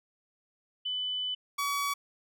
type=tone pair in turn; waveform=sine / sawtooth; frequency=3000 / 1134.8 Hz; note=F#7 / C#6; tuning=+23 / +40 cents; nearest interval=octave + perfect fourth; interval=1683 cents; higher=first; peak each=-30 / -25 dBFS; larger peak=second; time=0.85-1.35 / 1.58-1.94 s; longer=first; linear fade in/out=10 ms; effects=none